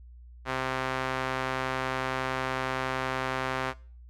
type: tone with band-pass filter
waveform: sawtooth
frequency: 130.81 Hz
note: C3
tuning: in tune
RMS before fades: -31 dBFS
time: 0.45-3.74 s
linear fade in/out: 50 ms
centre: 1400 Hz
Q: 0.93
effects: noise-tail reverb RT60 0.4 s tail -20 dB re dry + added 60 Hz sine -46 dBFS peak until 4.09 s

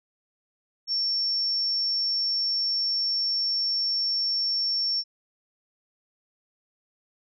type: tone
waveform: sine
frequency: 5450 Hz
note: F8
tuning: 43 cents flat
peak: -23 dBFS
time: 0.87-5.04 s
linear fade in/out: 50 ms
effects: none

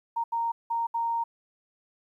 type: tone bursts at uneven times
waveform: sine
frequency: 927 Hz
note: A#5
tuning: 10 cents flat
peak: -25 dBFS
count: 4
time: 0.16-0.24 / 0.32-0.52 / 0.7-0.87 / 0.94-1.24 s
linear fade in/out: 10 ms
effects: 11-bit

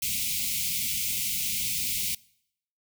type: band-stop noise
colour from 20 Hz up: white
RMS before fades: -29 dBFS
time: 0.02-2.15 s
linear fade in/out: 5 ms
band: 240 to 2100 Hz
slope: 96 dB/octave
effects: noise-tail reverb RT60 0.7 s tail -23 dB re dry

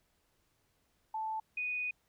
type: tone pair in turn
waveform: sine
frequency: 877 / 2481 Hz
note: A5 / D#7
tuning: -6 / -6 cents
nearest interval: octave + tritone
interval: 1800 cents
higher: second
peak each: -34 / -33 dBFS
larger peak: second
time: 1.14-1.4 / 1.57-1.91 s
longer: second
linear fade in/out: 5 ms
effects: pink hiss -75 dBFS RMS until 2.08 s

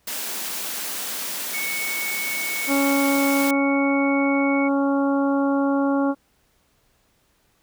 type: high-pass noise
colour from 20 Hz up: white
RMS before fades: -29 dBFS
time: 0.07-3.51 s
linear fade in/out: 5 ms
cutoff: 170 Hz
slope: 96 dB/octave
type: tone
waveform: sine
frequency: 2217 Hz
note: C#7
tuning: in tune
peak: -26 dBFS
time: 1.53-4.69 s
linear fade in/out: 20 ms
type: harmonic tone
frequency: 277.8 Hz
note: C#4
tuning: 4 cents sharp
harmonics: 1 / 2 / 3 / 4 / 5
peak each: -19 / -25 / -29 / -31 / -33 dBFS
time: 2.67-6.15 s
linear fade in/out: 50 ms
effects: pink hiss -64 dBFS RMS until 7.62 s

